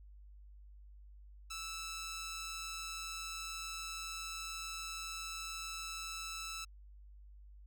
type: tone with amplitude modulation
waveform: 10% pulse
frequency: 1317 Hz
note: E6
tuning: 2 cents flat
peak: -32 dBFS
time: 1.5-6.65 s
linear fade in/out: 10 ms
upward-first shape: sine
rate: 167 Hz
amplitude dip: 35%
effects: added 50 Hz sine -53 dBFS peak until 7.66 s

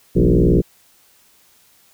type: tone with frequency modulation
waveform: sine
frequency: 110 Hz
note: A2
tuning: in tune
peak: -10 dBFS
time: 0.15-0.62 s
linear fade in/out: 20 ms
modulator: 59.6 Hz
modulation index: 5.5
effects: white hiss -54 dBFS RMS until 1.93 s

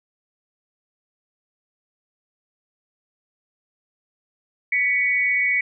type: tone pair together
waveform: sine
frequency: 1975.5 / 2241 Hz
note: B6 / C#7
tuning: 0 / +18 cents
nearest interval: major second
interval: 218 cents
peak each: -22 / -19 dBFS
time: 4.72-5.61 s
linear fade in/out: 5 ms
effects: none

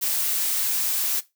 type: noise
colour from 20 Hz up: blue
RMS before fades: -24 dBFS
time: 0.01-1.21 s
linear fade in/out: 20 ms
effects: noise-tail reverb RT60 0.2 s tail -17 dB re dry

